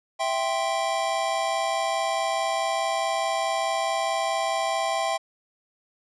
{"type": "chord", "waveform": "square", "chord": "C major", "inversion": "first", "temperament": "equal", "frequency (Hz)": [659.3, 784, 1046.5], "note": ["E5", "G5", "C6"], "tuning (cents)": [0, 0, 0], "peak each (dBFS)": [-28, -28, -31], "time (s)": [0.19, 5.18], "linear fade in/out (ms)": 20, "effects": ["resampled to 22050 Hz"]}